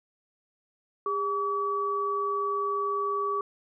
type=tone pair together; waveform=sine; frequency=405.1 / 1142.8 Hz; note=G#4 / D6; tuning=-43 / -48 cents; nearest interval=octave + tritone; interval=1795 cents; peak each=-31 / -27 dBFS; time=1.06-3.41 s; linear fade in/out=2 ms; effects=none